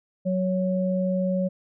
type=tone pair together; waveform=sine; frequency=185.6 / 555.8 Hz; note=F#3 / C#5; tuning=+6 / +4 cents; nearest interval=octave + perfect fifth; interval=1898 cents; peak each=-23 / -26 dBFS; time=0.25-1.49 s; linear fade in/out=20 ms; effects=none